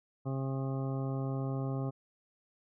harmonic tone with a mistuned harmonic, 134.2 Hz, C3, 44 cents sharp, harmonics 1 / 2 / 3 / 4 / 5 / 6 / 8 / 9, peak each -33 / -39 / -43 / -45 / -47 / -49 / -51 / -52 dBFS, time 0.25-1.91 s, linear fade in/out 20 ms, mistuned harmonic 9, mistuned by +39 cents, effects none

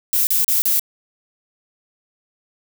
violet noise bursts, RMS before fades -17 dBFS, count 4, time 0.13-0.795 s, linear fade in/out 0 ms, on 140 ms, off 35 ms, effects none

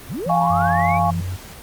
sine linear sweep, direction up, 34.28 to 2397 Hz, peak -24 dBFS, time 0.07-1 s, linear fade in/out 50 ms
sine tone with pitch glide, 170 to 168.63 Hz, F3 to E3, -46 to +40 cents, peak -22 dBFS, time 0.26-1.21 s, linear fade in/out 5 ms, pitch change -14 cents, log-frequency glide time 0.45-0.79 s
sine chord, Db major, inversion first, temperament equal, 698.5 / 830.6 / 1108.7 Hz, F5 / Ab5 / Db6, 0 / 0 / 0 cents, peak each -19 / -20 / -22 dBFS, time 0.29-1.11 s, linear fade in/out 10 ms
sine tone with vibrato, 92.5 Hz, F#2, in tune, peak -23 dBFS, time 0.49-1.37 s, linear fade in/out 20 ms, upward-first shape sine, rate 2.4 Hz, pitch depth 15 cents each way
effects pink hiss -39 dBFS RMS until 1.62 s + Opus 32 kbps

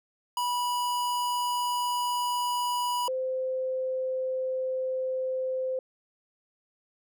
square / sine tone pair in turn, 978 / 518.1 Hz, B5 / C5, -17 / -17 cents, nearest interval major seventh, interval 1100 cents, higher first, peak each -27 dBFS, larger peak neither, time 0.37-3.08 / 3.08-5.79 s, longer neither, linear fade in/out 2 ms, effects none

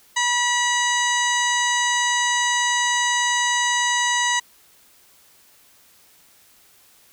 harmonic tone with a mistuned harmonic, 970 Hz, B5, 31 cents flat, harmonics 1 / 2 / 3 / 4 / 5 / 6 / 7 / 8 / 9, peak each -23 / -22 / -28 / -28 / -36 / -27 / -31 / -33 / -39 dBFS, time 0.16-4.4 s, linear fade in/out 10 ms, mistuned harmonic 6, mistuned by +95 cents, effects white hiss -54 dBFS RMS until 7.12 s

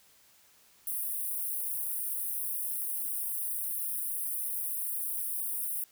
white high-pass noise, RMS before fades -34 dBFS, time 0.87-5.84 s, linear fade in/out 2 ms, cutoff 9100 Hz, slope 96 dB/octave, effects white hiss -62 dBFS RMS until 5.91 s

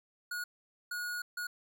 square tone bursts at uneven times, 1449 Hz, F#6, 37 cents flat, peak -36 dBFS, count 3, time 0.31-0.44 / 0.91-1.22 / 1.37-1.47 s, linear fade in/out 5 ms, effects none

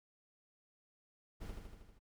brown noise with echo, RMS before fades -45 dBFS, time 1.4-1.52 s, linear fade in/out 20 ms, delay 79 ms, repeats 6, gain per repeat -3 dB, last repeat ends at 1.994 s, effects none

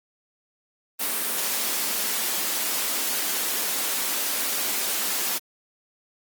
white high-pass noise, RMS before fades -26 dBFS, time 0.99-5.39 s, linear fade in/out 20 ms, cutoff 190 Hz, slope 48 dB/octave, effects Opus 32 kbps

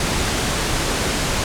pink low-pass noise, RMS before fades -21 dBFS, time 0-1.44 s, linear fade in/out 2 ms, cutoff 9600 Hz, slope 24 dB/octave, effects none

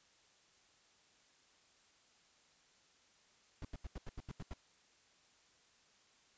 brown noise bursts, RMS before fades -44 dBFS, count 9, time 3.62-4.536 s, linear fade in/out 2 ms, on 28 ms, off 83 ms, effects white hiss -69 dBFS RMS until 6.37 s + resampled to 16000 Hz

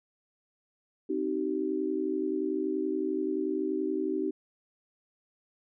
sine chord, C minor, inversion none, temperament equal with one note detuned, 261.6 / 311.1 / 382.6 Hz, C4 / Eb4 / G4, 0 / 0 / -42 cents, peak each -35 / -31 / -31 dBFS, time 1.09-4.31 s, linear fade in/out 10 ms, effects none

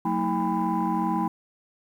sine tone cluster, 183.8 / 226.1 / 320 / 806 / 999 Hz, F#3 / A3 / D#4 / G5 / B5, -11 / +47 / +49 / +48 / +20 cents, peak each -28 dBFS, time 0.05-1.28 s, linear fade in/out 5 ms, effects tanh soft clip ceiling -16 dBFS + 9-bit

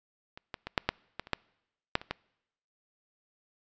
clicks, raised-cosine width 0.3 ms, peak -28 / -20 / -20 / -8 / -9 / -18 / -30 / -11 / -8 / -27 / -15 dBFS, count 11, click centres 0.375 / 0.542 / 0.67 / 0.778 / 0.89 / 1.196 / 1.271 / 1.333 / 1.954 / 2.015 / 2.11 s, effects noise-tail reverb RT60 0.9 s tail -26 dB re dry + resampled to 16000 Hz

